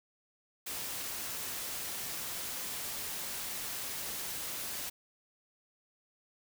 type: noise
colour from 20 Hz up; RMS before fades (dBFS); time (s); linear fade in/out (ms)
white; -39; 0.66-4.9; 10
effects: none